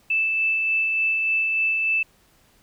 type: tone with tremolo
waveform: sine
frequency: 2637 Hz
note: E7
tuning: in tune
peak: -18 dBFS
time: 0.1-2.03 s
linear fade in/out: 5 ms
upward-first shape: sine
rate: 3.4 Hz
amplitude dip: 25%
effects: pink hiss -59 dBFS RMS until 2.62 s